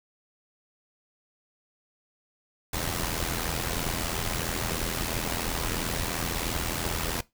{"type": "noise with amplitude modulation", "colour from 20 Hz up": "pink", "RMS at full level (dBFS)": -27, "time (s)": [2.73, 7.21], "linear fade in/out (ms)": 5, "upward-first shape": "sine", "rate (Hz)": 83, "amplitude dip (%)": 70, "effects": ["noise-tail reverb RT60 0.2 s tail -20 dB re dry"]}